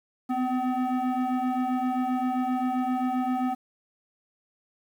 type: tone with frequency modulation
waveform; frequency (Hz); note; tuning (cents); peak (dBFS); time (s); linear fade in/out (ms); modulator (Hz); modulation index
sine; 256.8; C4; -32; -21; 0.29-3.55; 20; 506; 1.3
effects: tanh soft clip ceiling -23 dBFS + 9-bit